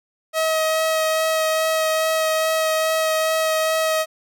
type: tone with vibrato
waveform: sawtooth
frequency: 636 Hz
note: D#5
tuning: 38 cents sharp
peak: -14 dBFS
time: 0.33-4.06 s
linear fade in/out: 50 ms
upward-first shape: sine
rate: 2.4 Hz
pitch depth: 10 cents each way
effects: none